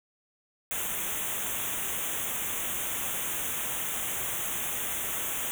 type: band-stop noise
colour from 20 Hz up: white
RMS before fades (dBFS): -32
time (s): 0.71-5.51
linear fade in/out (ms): 0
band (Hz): 3600 to 6100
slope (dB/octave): 96
effects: none